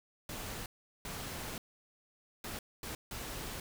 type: noise bursts at uneven times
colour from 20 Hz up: pink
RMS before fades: -42 dBFS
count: 5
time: 0.29-0.66 / 1.05-1.58 / 2.44-2.59 / 2.83-2.95 / 3.11-3.6 s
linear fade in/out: 2 ms
effects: none